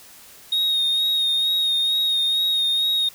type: tone with vibrato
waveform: sine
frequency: 3729 Hz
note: A#7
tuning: in tune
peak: -15 dBFS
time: 0.52-3.09 s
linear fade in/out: 5 ms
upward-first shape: sine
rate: 2.2 Hz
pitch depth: 26 cents each way
effects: tanh soft clip ceiling -17 dBFS + white hiss -46 dBFS RMS until 3.14 s

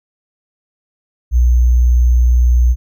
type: tone with sample-and-hold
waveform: sine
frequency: 60.9 Hz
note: B1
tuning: 24 cents flat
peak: -7 dBFS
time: 1.31-2.76 s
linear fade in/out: 50 ms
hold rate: 6300 Hz
effects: none

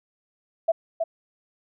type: tone with echo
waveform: sine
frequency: 659 Hz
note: E5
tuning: 1 cent flat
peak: -16 dBFS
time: 0.68-0.72 s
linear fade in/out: 10 ms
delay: 320 ms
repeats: 1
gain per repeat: -5 dB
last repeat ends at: 1.04 s
effects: none

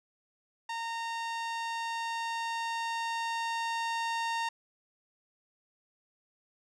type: tone with level ramp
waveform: sawtooth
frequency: 920 Hz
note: A#5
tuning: 23 cents flat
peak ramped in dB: -30 to -26 dBFS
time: 0.69-4.49 s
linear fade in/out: 5 ms
effects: low-pass 6000 Hz 12 dB/octave

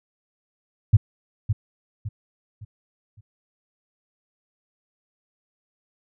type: tone with echo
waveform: sine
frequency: 105.6 Hz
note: G#2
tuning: 29 cents sharp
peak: -8 dBFS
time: 0.93-0.97 s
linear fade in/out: 10 ms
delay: 560 ms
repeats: 4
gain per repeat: -9 dB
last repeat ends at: 3.21 s
effects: none

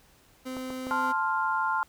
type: tone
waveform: 30% pulse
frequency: 258.1 Hz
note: C4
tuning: 23 cents flat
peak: -31 dBFS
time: 0.45-1.13 s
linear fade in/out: 20 ms
type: clicks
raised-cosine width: 1 ms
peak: -25 dBFS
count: 3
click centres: 0.568 / 0.704 / 0.869 s
type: chord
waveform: sine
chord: F major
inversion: first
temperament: equal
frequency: 880 / 1046.5 / 1396.9 Hz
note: A5 / C6 / F6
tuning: 0 / 0 / 0 cents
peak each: -29 dBFS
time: 0.91-1.83 s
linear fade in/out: 0 ms
effects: pink hiss -60 dBFS RMS until 1.88 s

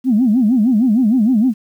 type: tone with vibrato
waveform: sine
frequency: 233.1 Hz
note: A#3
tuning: in tune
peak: -9 dBFS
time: 0.04-1.54 s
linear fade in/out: 50 ms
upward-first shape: sine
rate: 6.5 Hz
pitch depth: 230 cents each way
effects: tanh soft clip ceiling -5 dBFS + 8-bit

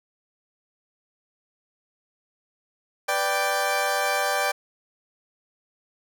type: chord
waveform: 20% pulse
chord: G major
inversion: first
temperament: equal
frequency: 493.9 / 587.3 / 784 Hz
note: B4 / D5 / G5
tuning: 0 / 0 / 0 cents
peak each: -26 / -21 / -20 dBFS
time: 3.08-4.52 s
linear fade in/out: 10 ms
effects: none

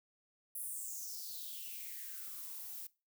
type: noise with high-pass filter sweep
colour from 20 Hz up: violet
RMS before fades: -45 dBFS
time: 0.55-2.87 s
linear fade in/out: 5 ms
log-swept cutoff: 11000 to 620 Hz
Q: 5.1
effects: noise-tail reverb RT60 0.3 s tail -21 dB re dry

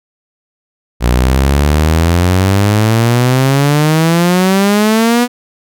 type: exponential sweep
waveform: sawtooth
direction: up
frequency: 58.6 to 246.9 Hz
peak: -4 dBFS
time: 1-5.28 s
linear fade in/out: 50 ms
effects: none

